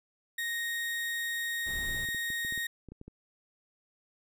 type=tone; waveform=35% pulse; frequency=1864.7 Hz; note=A#6; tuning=in tune; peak=-30 dBFS; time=0.38-2.67 s; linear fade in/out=5 ms
type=noise; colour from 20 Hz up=brown; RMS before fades=-41 dBFS; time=1.66-2.06 s; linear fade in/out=10 ms
type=clicks; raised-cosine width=3 ms; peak=-33 dBFS; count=11; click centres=1.947 / 2.088 / 2.147 / 2.303 / 2.449 / 2.524 / 2.577 / 2.887 / 2.92 / 3.014 / 3.08 s
effects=none